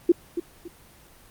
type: tone with echo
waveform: sine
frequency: 345.2 Hz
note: F4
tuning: 20 cents flat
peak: -12 dBFS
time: 0.09-0.12 s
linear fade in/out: 5 ms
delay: 280 ms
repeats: 2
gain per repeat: -11 dB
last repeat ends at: 0.68 s
effects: pink hiss -52 dBFS RMS until 1.3 s + Opus 24 kbps